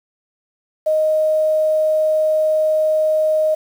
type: tone with quantisation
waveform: sine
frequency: 622.3 Hz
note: D#5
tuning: in tune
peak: -13 dBFS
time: 0.86-3.55 s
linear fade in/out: 10 ms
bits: 7
effects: none